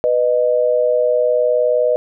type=tone pair together; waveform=sine; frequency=494.6 / 614.3 Hz; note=B4 / D#5; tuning=+3 / -22 cents; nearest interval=major third; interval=375 cents; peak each=-15 dBFS; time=0.04-1.96 s; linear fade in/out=0 ms; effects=none